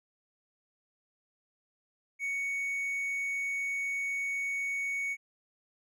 triangle tone, 2228 Hz, C#7, 8 cents sharp, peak -29 dBFS, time 2.19-5.17 s, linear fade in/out 50 ms, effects none

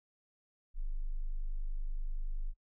sine tone, 25.28 Hz, G#0, 46 cents flat, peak -32 dBFS, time 0.74-2.54 s, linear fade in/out 50 ms, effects noise-tail reverb RT60 0.1 s tail -23 dB re dry

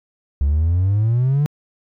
triangle exponential sweep, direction up, 68 to 151 Hz, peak -11 dBFS, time 0.41-1.46 s, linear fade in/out 0 ms, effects tanh soft clip ceiling -9 dBFS

